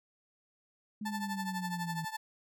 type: linear sweep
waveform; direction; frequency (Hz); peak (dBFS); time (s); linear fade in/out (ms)
sine; down; 212.1 to 160.1; -36; 1.01-2.05; 5
type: tone with tremolo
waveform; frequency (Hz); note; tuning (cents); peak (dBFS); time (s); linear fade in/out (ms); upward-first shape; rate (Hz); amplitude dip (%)
30% pulse; 880; A5; 0; -31; 1.05-2.17; 10; triangle; 12; 90
effects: none